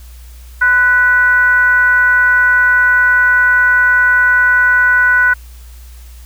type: tone with frequency modulation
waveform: sine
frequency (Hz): 1485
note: F#6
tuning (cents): +6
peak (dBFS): -7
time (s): 0.61-5.34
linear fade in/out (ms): 10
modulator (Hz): 470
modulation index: 0.47
effects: added 60 Hz sine -32 dBFS peak until 6.25 s + white hiss -45 dBFS RMS until 6.25 s